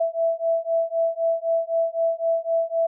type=beating tone pair; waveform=sine; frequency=660 / 663.9 Hz; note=E5 / E5; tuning=+2 / +12 cents; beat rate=3.9 Hz; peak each=-23 dBFS; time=0-2.87 s; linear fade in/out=10 ms; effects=none